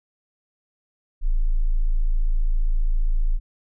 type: tone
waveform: sine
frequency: 27.5 Hz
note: A0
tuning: in tune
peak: -16 dBFS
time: 1.21-3.4 s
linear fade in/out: 50 ms
effects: none